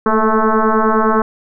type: tone with frequency modulation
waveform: sine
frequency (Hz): 433.1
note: A4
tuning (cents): -27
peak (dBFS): -10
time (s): 0.06-1.22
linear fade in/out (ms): 2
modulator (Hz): 219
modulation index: 4.3
effects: none